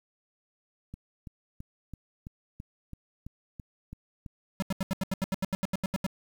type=click train; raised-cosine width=5 ms; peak=-28 dBFS; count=11; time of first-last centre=0.94-4.262 s; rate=3.01 Hz
type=tone bursts; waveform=square; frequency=191.1 Hz; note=G3; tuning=44 cents flat; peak=-27 dBFS; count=15; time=4.6-6.065 s; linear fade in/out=0 ms; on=23 ms; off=80 ms
effects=10-bit